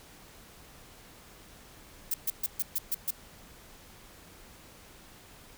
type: noise bursts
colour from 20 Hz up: violet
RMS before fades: -29 dBFS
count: 7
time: 2.11-3.107 s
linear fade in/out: 5 ms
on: 31 ms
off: 130 ms
effects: pink hiss -53 dBFS RMS until 5.57 s